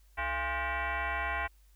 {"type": "tone with frequency modulation", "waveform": "sine", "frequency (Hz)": 440, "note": "A4", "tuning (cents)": 0, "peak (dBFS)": -30, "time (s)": [0.17, 1.48], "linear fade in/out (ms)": 20, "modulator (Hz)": 374, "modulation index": 5.3, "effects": ["added 50 Hz sine -58 dBFS peak until 1.75 s", "white hiss -70 dBFS RMS until 1.75 s"]}